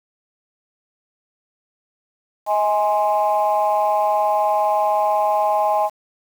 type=chord; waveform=sine; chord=Ab major; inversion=second; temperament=equal with one note detuned; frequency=633.9 / 830.6 / 1046.5 Hz; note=Eb5 / Ab5 / C6; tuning=+32 / 0 / 0 cents; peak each=-19 / -17 / -23 dBFS; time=2.46-5.9 s; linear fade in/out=50 ms; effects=tanh soft clip ceiling -8 dBFS + 7-bit